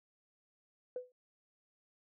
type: tone with exponential decay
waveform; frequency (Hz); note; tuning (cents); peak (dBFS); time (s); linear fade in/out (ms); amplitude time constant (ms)
sine; 500; B4; +21; -33; 0.96-1.12; 2; 34
effects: tanh soft clip ceiling -30 dBFS